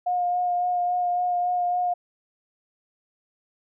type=tone with vibrato; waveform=sine; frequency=714 Hz; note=F5; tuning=38 cents sharp; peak=-21 dBFS; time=0.06-1.94 s; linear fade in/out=10 ms; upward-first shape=sine; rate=3.6 Hz; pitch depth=15 cents each way; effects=none